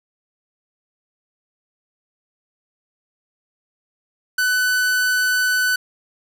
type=tone; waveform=45% pulse; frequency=1499 Hz; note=F#6; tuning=22 cents sharp; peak=-16 dBFS; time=4.38-5.76 s; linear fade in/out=5 ms; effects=none